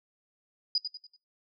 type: tone with echo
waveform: sine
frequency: 4933 Hz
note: D#8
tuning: 16 cents flat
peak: -23 dBFS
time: 0.75-0.78 s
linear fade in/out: 2 ms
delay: 96 ms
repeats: 4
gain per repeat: -8 dB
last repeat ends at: 1.164 s
effects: noise-tail reverb RT60 0.2 s tail -19 dB re dry